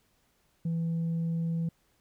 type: tone with tanh clipping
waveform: sine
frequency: 165.8 Hz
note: E3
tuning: 10 cents sharp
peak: -28 dBFS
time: 0.65-1.69 s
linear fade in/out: 5 ms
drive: 1 dB
effects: pink hiss -70 dBFS RMS until 2 s